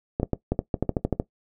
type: clicks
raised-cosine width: 2 ms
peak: -9 dBFS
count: 12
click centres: 0.199 / 0.231 / 0.333 / 0.52 / 0.591 / 0.742 / 0.826 / 0.893 / 0.968 / 1.05 / 1.127 / 1.199 s
effects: noise-tail reverb RT60 0.1 s tail -17 dB re dry